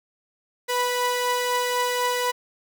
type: tone pair together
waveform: sawtooth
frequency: 493.7 / 983.4 Hz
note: B4 / B5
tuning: -1 / -8 cents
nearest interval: octave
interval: 1193 cents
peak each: -21 dBFS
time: 0.68-2.32 s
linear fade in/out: 20 ms
effects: none